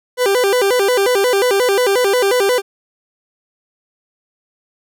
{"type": "tone with vibrato", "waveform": "40% pulse", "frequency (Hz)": 443.9, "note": "A4", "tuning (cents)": 15, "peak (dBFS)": -11, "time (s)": [0.17, 2.62], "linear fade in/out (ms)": 50, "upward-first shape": "square", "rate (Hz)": 5.6, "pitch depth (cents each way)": 200, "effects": []}